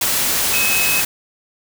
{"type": "tone in noise", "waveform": "sine", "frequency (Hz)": 2561, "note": "D#7", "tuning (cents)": 49, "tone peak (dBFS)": -18, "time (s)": [0.53, 1.01], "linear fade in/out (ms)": 5, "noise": "white", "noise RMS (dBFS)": -18, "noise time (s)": [0.01, 1.05], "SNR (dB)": -3, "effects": []}